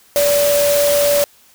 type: tone in noise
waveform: sine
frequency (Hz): 577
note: D5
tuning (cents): -31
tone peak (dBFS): -12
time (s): 0.16-1.24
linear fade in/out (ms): 0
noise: white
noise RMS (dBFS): -20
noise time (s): 0.16-1.24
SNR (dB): +5
effects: white hiss -50 dBFS RMS until 1.54 s